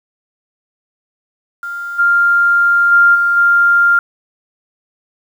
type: tone with level steps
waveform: sine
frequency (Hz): 1396.9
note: F6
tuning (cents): 0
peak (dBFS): -21 / -8 / -5 / -10 / -7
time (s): 1.63-3.99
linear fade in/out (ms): 2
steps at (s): 1.98 / 2.91 / 3.14 / 3.36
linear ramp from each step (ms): 20
effects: 7-bit